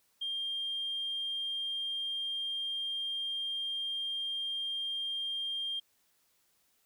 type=tone; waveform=sine; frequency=3200 Hz; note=G7; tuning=35 cents sharp; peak=-32 dBFS; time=0.21-5.8 s; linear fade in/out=10 ms; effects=tanh soft clip ceiling -28 dBFS + white hiss -72 dBFS RMS until 6.85 s